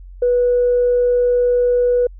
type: tone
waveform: sine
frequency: 489.6 Hz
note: B4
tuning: 15 cents flat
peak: -11 dBFS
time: 0.22-2.07 s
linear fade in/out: 5 ms
effects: tanh soft clip ceiling -7 dBFS + added 45 Hz sine -34 dBFS peak until 2.19 s